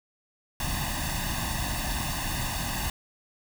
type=noise with comb filter; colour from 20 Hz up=pink; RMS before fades=-30 dBFS; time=0.6-2.9 s; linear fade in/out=2 ms; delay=1.1 ms; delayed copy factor=+0.95; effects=none